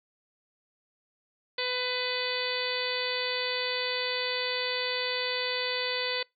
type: harmonic tone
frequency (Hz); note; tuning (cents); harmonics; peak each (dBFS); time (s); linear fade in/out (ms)
500; B4; +21; 1 / 2 / 3 / 4 / 5 / 6 / 7 / 8 / 9; -34 / -40 / -40 / -35 / -38 / -40 / -36 / -38 / -36; 1.58-6.23; 5
effects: noise-tail reverb RT60 0.2 s tail -26 dB re dry